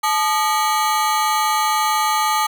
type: ring-modulated tone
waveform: 40% pulse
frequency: 1042 Hz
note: C6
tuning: 7 cents flat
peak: -12 dBFS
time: 0.03-2.47 s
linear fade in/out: 10 ms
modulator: 179 Hz
effects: none